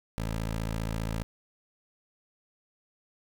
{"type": "tone", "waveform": "15% pulse", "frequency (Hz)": 55, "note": "A1", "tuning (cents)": 0, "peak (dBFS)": -24, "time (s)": [0.18, 1.23], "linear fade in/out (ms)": 0, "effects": []}